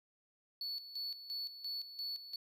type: tone with tremolo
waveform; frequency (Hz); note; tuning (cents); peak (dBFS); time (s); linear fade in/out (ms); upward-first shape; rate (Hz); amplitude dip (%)
triangle; 4435; C#8; 0; -37; 0.61-2.36; 2; square; 2.9; 70
effects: none